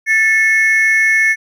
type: ring-modulated tone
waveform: triangle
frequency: 1975 Hz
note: B6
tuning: in tune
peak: -4 dBFS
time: 0.06-1.36 s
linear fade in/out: 50 ms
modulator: 208 Hz
effects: tanh soft clip ceiling -1 dBFS